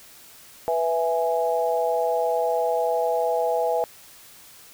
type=chord; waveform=sine; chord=E major; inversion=second; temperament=equal; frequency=493.9 / 659.3 / 830.6 Hz; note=B4 / E5 / G#5; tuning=0 / 0 / 0 cents; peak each=-24 / -24 / -26 dBFS; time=0.68-3.84 s; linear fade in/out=0 ms; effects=white hiss -48 dBFS RMS until 4.73 s